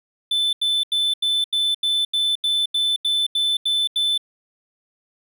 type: tone bursts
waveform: triangle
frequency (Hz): 3520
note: A7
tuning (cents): 0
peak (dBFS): -16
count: 13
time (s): 0.31-4.178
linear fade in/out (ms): 5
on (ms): 220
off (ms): 84
effects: none